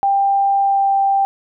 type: tone with pitch glide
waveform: sine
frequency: 792 to 787 Hz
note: G5 to G5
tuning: +18 to +7 cents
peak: -12 dBFS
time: 0.03-1.25 s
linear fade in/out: 0 ms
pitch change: -11 cents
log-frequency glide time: 0.6-0.9 s
effects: none